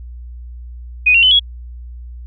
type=tone with pitch steps; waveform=sine; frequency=2489 / 2746 / 3029 / 3342 Hz; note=D#7 / F7 / F#7 / G#7; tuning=0 / -30 / +40 / +10 cents; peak=-7 dBFS; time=1.06-1.396 s; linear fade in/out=10 ms; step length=84 ms; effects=added 60 Hz sine -29 dBFS peak until 2.26 s